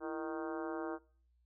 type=harmonic tone with a mistuned harmonic; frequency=155.56 Hz; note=D#3; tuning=in tune; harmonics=2 / 3 / 4 / 5 / 6 / 7 / 8 / 9 / 10; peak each=-40 / -44 / -46 / -48 / -50 / -51 / -52 / -53 / -54 dBFS; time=0-0.99 s; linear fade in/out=50 ms; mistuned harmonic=2; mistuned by=+110 cents; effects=noise-tail reverb RT60 0.5 s tail -24 dB re dry + added 60 Hz sine -69 dBFS peak until 1.45 s